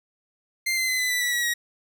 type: tone with pitch steps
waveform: sawtooth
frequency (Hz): 2093 / 2064 / 2036 / 2008 / 1980.1 / 1952.8 / 1926 / 1899.4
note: C7 / C7 / C7 / B6 / B6 / B6 / B6 / A#6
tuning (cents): 0 / -24 / -48 / +28 / +4 / -20 / -44 / +32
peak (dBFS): -19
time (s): 0.66-1.54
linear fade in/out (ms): 10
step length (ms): 110
effects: none